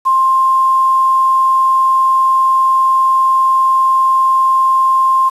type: tone with quantisation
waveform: sine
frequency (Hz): 1055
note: C6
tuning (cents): +14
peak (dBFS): -8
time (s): 0.05-5.3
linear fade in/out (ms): 20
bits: 6
effects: resampled to 32000 Hz